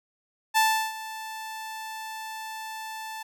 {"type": "tone with ADSR envelope", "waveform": "sawtooth", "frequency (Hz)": 880, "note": "A5", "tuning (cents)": 0, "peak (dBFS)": -14, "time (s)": [0.54, 3.23], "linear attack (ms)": 31, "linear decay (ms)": 350, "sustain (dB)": -17, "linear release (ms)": 8, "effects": []}